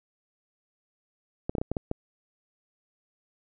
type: clicks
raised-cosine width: 2 ms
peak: -15 dBFS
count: 7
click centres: 1.495 / 1.552 / 1.583 / 1.615 / 1.716 / 1.768 / 1.914 s
effects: none

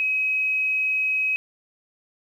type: tone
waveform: sine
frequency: 2542 Hz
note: D#7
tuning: 36 cents sharp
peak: -20 dBFS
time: 0-1.36 s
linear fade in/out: 0 ms
effects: 9-bit

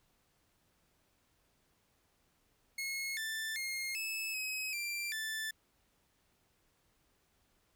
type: tone with pitch steps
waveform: sawtooth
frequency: 2170 / 1769 / 2136 / 2609 / 2546 / 2363 / 1759 Hz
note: C#7 / A6 / C7 / E7 / D#7 / D7 / A6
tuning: -37 / +9 / +35 / -18 / +39 / +10 / -1 cents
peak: -33 dBFS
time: 2.78-5.51 s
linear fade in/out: 5 ms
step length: 390 ms
effects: pink hiss -74 dBFS RMS until 7.75 s

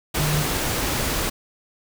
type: tone in noise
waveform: sine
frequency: 150 Hz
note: D3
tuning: 37 cents sharp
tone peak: -21 dBFS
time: 0.19-0.43 s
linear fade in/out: 10 ms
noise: pink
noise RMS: -24 dBFS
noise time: 0.14-1.3 s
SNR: 0 dB
effects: none

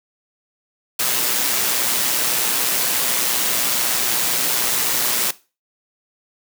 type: noise with amplitude modulation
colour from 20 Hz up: white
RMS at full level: -18 dBFS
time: 0.99-5.31 s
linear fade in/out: 5 ms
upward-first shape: sine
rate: 122 Hz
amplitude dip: 35%
effects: noise-tail reverb RT60 0.3 s tail -18 dB re dry + high-pass 150 Hz 12 dB/octave

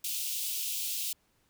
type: high-pass noise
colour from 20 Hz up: white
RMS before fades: -34 dBFS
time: 0.04-1.13 s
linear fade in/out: 5 ms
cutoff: 2600 Hz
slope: 48 dB/octave
effects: pink hiss -71 dBFS RMS until 1.49 s

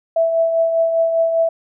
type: tone with tremolo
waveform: sine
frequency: 659.3 Hz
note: E5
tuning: in tune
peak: -11 dBFS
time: 0.16-1.49 s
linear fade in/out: 5 ms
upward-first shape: triangle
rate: 5 Hz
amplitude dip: 50%
effects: none

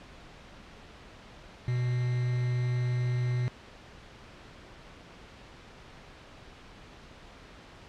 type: tone with quantisation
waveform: triangle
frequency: 123.47 Hz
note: B2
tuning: in tune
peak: -24 dBFS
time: 1.68-3.48 s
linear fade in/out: 0 ms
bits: 7
effects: pink hiss -50 dBFS RMS until 7.88 s + low-pass 4000 Hz 12 dB/octave

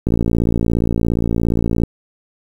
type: click train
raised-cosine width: 3 ms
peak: -4 dBFS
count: 102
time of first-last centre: 0.07-1.836 s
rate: 57.2 Hz
effects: 7-bit

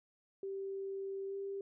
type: tone with pitch glide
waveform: sine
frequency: 390 to 394.5 Hz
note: G4 to G4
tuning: -9 to +11 cents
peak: -38 dBFS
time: 0.43-1.61 s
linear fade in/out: 2 ms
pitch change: +20 cents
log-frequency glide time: 1.27-1.35 s
effects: none

